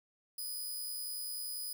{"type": "tone with amplitude modulation", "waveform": "5% pulse", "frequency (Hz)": 4982, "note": "D#8", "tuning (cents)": 1, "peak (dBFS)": -30, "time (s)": [0.38, 1.73], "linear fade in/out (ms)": 5, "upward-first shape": "sine", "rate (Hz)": 90.2, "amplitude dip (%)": 30, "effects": []}